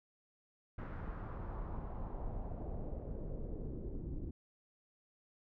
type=noise with low-pass filter sweep; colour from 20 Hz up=brown; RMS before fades=-42 dBFS; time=0.78-4.31 s; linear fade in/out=5 ms; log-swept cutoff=1600 to 310 Hz; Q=2.1; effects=none